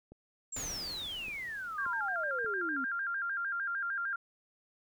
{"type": "click train", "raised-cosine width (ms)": 2, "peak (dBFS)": -38, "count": 5, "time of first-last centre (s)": [0.12, 2.446], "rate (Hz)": 1.72}
{"type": "exponential sweep", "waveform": "sine", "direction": "down", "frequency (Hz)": [7650, 249.9], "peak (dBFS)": -37, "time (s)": [0.52, 2.85], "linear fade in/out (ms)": 10}
{"type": "noise with exponential decay", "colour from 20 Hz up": "pink", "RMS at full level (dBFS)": -42, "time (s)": [0.56, 3.05], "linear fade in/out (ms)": 5, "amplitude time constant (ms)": 540}
{"type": "tone with vibrato", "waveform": "sine", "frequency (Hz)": 1490, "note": "F#6", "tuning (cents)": 12, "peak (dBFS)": -32, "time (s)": [1.78, 4.16], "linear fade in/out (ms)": 5, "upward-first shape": "square", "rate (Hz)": 6.6, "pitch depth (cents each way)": 120}
{"effects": []}